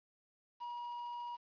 triangle tone, 959 Hz, A#5, 49 cents sharp, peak -39 dBFS, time 0.6-1.37 s, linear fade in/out 20 ms, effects resampled to 11025 Hz + 11-bit

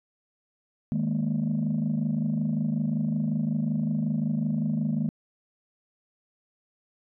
sine chord, D# suspended fourth, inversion none, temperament equal, 155.56 / 207.7 / 233.1 Hz, D#3 / G#3 / A#3, 0 / 0 / 0 cents, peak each -27 dBFS, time 0.92-5.09 s, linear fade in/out 0 ms, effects tanh soft clip ceiling -19 dBFS

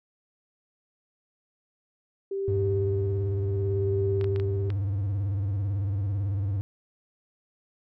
sine tone with tremolo, 392 Hz, G4, in tune, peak -25 dBFS, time 2.31-4.7 s, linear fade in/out 5 ms, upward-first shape sine, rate 0.72 Hz, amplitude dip 60%
triangle tone with vibrato, 99 Hz, G2, 18 cents sharp, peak -23 dBFS, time 2.48-6.61 s, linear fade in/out 0 ms, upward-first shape square, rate 18 Hz, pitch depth 80 cents each way
clicks, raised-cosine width 0.3 ms, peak -24 dBFS, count 5, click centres 4.212 / 4.243 / 4.361 / 4.399 / 4.703 s
effects none

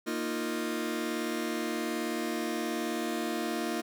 sawtooth chord, Bb suspended fourth, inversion none, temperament just, 233.1 / 310.8 / 349.6 Hz, Bb3 / Eb4 / F4, 0 / -2 / +2 cents, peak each -31 dBFS, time 0.06-3.82 s, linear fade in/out 20 ms, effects none

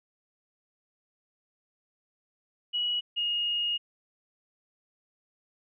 sine tone pair in turn, 2919 / 2862 Hz, F#7 / F7, -24 / +42 cents, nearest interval unison, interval 34 cents, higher first, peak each -26 dBFS, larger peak neither, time 2.73-3.01 / 3.16-3.78 s, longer second, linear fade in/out 20 ms, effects none

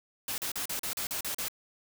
white noise bursts, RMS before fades -34 dBFS, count 9, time 0.28-1.484 s, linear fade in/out 2 ms, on 100 ms, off 38 ms, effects none

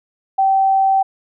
sine tone, 774 Hz, G5, 22 cents flat, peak -11 dBFS, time 0.38-1.03 s, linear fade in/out 10 ms, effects none

